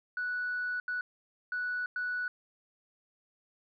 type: tone bursts at uneven times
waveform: sine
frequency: 1477 Hz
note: F#6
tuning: 3 cents flat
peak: -30 dBFS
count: 4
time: 0.17-0.8 / 0.88-1.01 / 1.52-1.86 / 1.96-2.28 s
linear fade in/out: 2 ms
effects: tanh soft clip ceiling -27 dBFS